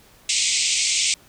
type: band-pass noise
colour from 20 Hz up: white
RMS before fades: -21 dBFS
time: 0.29-1.14 s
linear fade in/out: 2 ms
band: 2100 to 8400 Hz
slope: 96 dB/octave
effects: pink hiss -52 dBFS RMS until 1.28 s